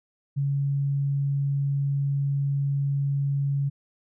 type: tone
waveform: sine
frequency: 140 Hz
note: C#3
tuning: 18 cents sharp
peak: -22 dBFS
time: 0.36-3.7 s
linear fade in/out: 20 ms
effects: none